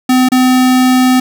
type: tone with dropouts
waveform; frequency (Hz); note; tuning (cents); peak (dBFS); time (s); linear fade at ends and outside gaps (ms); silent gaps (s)
square; 255.1; C4; -44; -7; 0.09-1.2; 5; 0.288-0.318
effects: none